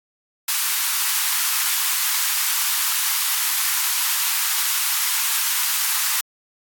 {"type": "high-pass noise", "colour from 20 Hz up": "white", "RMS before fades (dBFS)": -21, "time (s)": [0.48, 6.21], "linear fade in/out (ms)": 5, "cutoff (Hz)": 890, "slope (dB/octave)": 48, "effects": ["AAC 64 kbps"]}